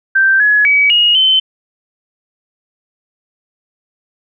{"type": "tone with pitch steps", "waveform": "sine", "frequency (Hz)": [1565, 1689, 2276, 2876, 3068], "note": ["G6", "G#6", "C#7", "F#7", "G7"], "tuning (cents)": [-3, 29, 45, -50, -38], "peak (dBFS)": -7, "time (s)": [0.15, 1.4], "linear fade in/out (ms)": 10, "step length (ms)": 250, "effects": []}